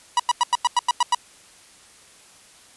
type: tone bursts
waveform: 45% pulse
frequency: 972 Hz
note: B5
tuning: 28 cents flat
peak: -15 dBFS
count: 9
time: 0.17-1.148 s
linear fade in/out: 2 ms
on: 26 ms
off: 93 ms
effects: white hiss -50 dBFS RMS until 2.76 s + resampled to 24000 Hz